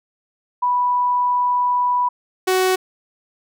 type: tone pair in turn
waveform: sine / sawtooth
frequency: 985 / 372.9 Hz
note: B5 / F#4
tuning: -5 / +14 cents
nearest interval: octave + perfect fourth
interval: 1681 cents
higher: first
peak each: -15 / -11 dBFS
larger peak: second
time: 0.62-2.09 / 2.47-2.76 s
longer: first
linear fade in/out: 10 ms
effects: none